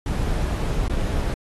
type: noise with dropouts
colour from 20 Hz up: brown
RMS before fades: -23 dBFS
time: 0.06-1.34 s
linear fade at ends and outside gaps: 1 ms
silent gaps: 0.881-0.897 s
effects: AAC 32 kbps